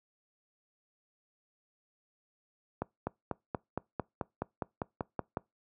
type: accelerating click train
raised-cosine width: 1 ms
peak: -18 dBFS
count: 13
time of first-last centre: 2.82-5.371 s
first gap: 250 ms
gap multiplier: 0.97
effects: noise-tail reverb RT60 0.2 s tail -24 dB re dry + high-pass 80 Hz 12 dB/octave